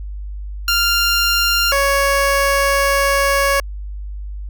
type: tone pair in turn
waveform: 15% pulse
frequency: 1394 / 556.4 Hz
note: F6 / C#5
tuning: -4 / +6 cents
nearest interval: octave + major third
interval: 1590 cents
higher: first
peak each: -7 dBFS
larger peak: neither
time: 0.68-1.72 / 1.72-3.6 s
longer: second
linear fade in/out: 2 ms
effects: added 50 Hz sine -25 dBFS peak until 4.49 s